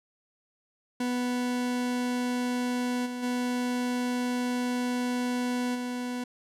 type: tone with level steps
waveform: 40% pulse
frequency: 246.9 Hz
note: B3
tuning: in tune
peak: -26 / -32 / -26 / -30 dBFS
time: 1-6.24 s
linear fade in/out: 5 ms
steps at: 3.05 / 3.22 / 5.74 s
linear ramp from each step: 20 ms
effects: low-pass 11000 Hz 12 dB/octave